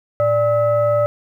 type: tone with frequency modulation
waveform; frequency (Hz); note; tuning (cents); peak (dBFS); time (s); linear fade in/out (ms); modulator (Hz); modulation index
sine; 587.3; D5; 0; -13; 0.2-1.06; 0; 700; 0.6
effects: 9-bit